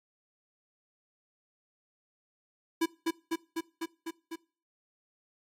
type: tone with echo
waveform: square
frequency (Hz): 329.6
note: E4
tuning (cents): 0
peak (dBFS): -25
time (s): 2.81-2.86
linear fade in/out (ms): 10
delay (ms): 250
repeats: 6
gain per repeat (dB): -2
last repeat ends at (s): 4.36
effects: noise-tail reverb RT60 0.4 s tail -22 dB re dry + AAC 48 kbps